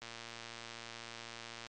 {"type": "click train", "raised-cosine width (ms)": 0.2, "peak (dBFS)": -28, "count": 192, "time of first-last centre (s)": [0.02, 1.667], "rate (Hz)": 116, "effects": ["MP3 64 kbps"]}